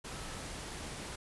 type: tone in noise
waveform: sine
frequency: 1304 Hz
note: E6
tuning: 19 cents flat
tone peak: -54 dBFS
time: 0.1-0.45 s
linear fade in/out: 10 ms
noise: pink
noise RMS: -43 dBFS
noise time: 0.04-1.16 s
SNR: -14 dB
effects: resampled to 24000 Hz